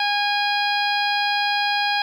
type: harmonic tone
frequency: 820 Hz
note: G#5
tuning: 22 cents flat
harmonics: 1 / 2 / 3 / 4 / 5 / 6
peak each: -22 / -25 / -27 / -28 / -29 / -30 dBFS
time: 0-2.02 s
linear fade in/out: 2 ms
effects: 8-bit